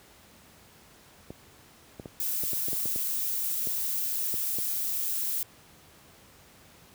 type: clicks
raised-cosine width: 2 ms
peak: -25 dBFS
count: 12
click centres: 1.305 / 1.998 / 2.058 / 2.436 / 2.533 / 2.684 / 2.731 / 2.857 / 2.96 / 3.672 / 4.341 / 4.586 s
type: noise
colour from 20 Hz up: violet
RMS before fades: -30 dBFS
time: 2.2-5.43 s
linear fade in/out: 2 ms
effects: pink hiss -55 dBFS RMS until 6.94 s + high-pass 60 Hz 12 dB/octave

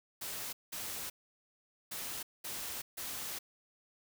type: noise bursts at uneven times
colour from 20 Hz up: white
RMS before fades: -41 dBFS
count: 5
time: 0.21-0.53 / 0.72-1.1 / 1.91-2.23 / 2.44-2.82 / 2.97-3.39 s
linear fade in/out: 10 ms
effects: none

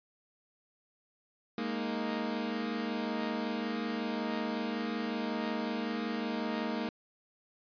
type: chord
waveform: sawtooth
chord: Ab suspended second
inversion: none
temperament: equal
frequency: 207.7 / 233.1 / 311.1 Hz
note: Ab3 / Bb3 / Eb4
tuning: 0 / 0 / 0 cents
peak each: -34 / -31 / -35 dBFS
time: 1.58-6.89 s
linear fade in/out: 2 ms
effects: resampled to 11025 Hz

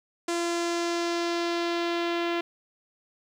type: tone with low-pass filter sweep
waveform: sawtooth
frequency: 342 Hz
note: F4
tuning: 36 cents flat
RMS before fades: -28 dBFS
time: 0.28-2.41 s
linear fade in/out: 5 ms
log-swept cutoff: 7900 to 3100 Hz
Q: 1.6
effects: 10-bit

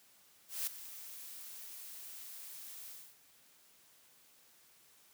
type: noise with ADSR envelope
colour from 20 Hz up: blue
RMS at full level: -35 dBFS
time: 0.48-3.17 s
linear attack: 190 ms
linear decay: 7 ms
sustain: -14 dB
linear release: 270 ms
effects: white hiss -65 dBFS RMS until 5.13 s + high-pass 80 Hz 12 dB/octave

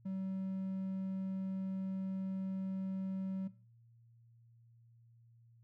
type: tone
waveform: triangle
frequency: 190.5 Hz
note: G3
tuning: 49 cents flat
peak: -35 dBFS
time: 0.05-3.48 s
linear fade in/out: 10 ms
effects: noise-tail reverb RT60 0.4 s tail -17 dB re dry + added 116 Hz sine -61 dBFS peak until 5.63 s

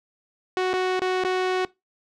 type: tone with dropouts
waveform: sawtooth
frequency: 370 Hz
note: F#4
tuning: in tune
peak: -17 dBFS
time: 0.57-1.65 s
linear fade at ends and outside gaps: 1 ms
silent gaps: 0.732-0.737 / 0.994-1.018 / 1.238-1.247 s
effects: noise-tail reverb RT60 0.2 s tail -21 dB re dry + low-pass 4000 Hz 12 dB/octave

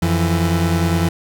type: tone pair together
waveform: 30% pulse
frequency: 88.1 / 166.31 Hz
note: F2 / E3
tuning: +16 / +16 cents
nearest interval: major seventh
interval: 1100 cents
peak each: -15 dBFS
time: 0.02-1.09 s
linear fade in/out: 5 ms
effects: none

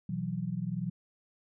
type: chord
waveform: sine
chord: B suspended fourth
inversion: none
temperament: equal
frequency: 123.47 / 164.81 / 185 Hz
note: B2 / E3 / F#3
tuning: 0 / 0 / 0 cents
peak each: -38 / -35 / -35 dBFS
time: 0.09-0.9 s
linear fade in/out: 5 ms
effects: none

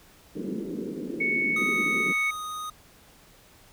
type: band-pass noise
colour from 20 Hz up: pink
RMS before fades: -33 dBFS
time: 0.35-2.13 s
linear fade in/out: 10 ms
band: 180 to 440 Hz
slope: 48 dB/octave
type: tone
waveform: sine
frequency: 2217 Hz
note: C#7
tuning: in tune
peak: -23 dBFS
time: 1.2-2.31 s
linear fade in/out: 10 ms
type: tone with pitch glide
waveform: square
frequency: 1251 to 1243.8 Hz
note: D#6 to D#6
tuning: +9 to -1 cents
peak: -33 dBFS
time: 1.56-2.7 s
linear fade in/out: 5 ms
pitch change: -10 cents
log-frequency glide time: 1.67-2.42 s
effects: pink hiss -55 dBFS RMS until 3.72 s

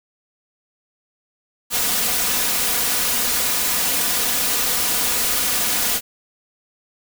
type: noise with comb filter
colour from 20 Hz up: white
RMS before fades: -20 dBFS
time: 1.7-6.01 s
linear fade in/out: 50 ms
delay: 4.1 ms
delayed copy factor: +0.55
effects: none

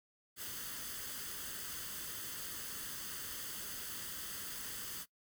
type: noise with comb filter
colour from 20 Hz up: white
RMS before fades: -44 dBFS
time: 0.36-5.06 s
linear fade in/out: 50 ms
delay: 0.63 ms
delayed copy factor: +0.6
effects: noise-tail reverb RT60 0.1 s tail -20 dB re dry

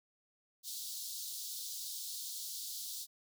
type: high-pass noise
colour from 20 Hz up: pink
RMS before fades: -43 dBFS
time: 0.63-3.07 s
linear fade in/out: 50 ms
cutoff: 3700 Hz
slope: 48 dB/octave
effects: none

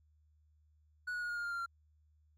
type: tone with pitch steps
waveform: triangle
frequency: 1469 / 1455.5 / 1442.1 / 1428.8 / 1415.7 / 1402.7 / 1389.8 / 1377 Hz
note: F#6 / F#6 / F#6 / F6 / F6 / F6 / F6 / F6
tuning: -13 / -29 / -45 / +39 / +23 / +7 / -9 / -25 cents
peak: -34 dBFS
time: 1.07-1.662 s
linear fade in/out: 10 ms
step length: 74 ms
effects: added 76 Hz sine -66 dBFS peak until 2.37 s + MP3 96 kbps

